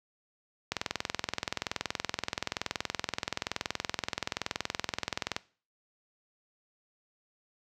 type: click train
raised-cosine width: 0.2 ms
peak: -12 dBFS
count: 99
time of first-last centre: 0.72-5.365 s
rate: 21.1 Hz
effects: noise-tail reverb RT60 0.4 s tail -20 dB re dry + high-pass 60 Hz 12 dB/octave